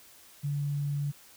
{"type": "tone", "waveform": "sine", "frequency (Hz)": 143.7, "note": "D3", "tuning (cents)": -37, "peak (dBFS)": -28, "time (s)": [0.43, 1.12], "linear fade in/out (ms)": 20, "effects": ["white hiss -55 dBFS RMS until 1.36 s"]}